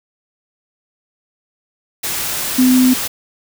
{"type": "tone in noise", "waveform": "sine", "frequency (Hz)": 254.7, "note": "C4", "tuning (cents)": -46, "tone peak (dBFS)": -8, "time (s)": [2.58, 2.94], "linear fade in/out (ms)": 10, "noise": "white", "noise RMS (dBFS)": -21, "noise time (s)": [2.03, 3.08], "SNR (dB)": 10, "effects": []}